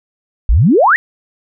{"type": "exponential sweep", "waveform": "sine", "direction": "up", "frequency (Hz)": [44.06, 1975.5], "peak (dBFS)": -6, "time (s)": [0.49, 0.96], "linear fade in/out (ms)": 0, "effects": []}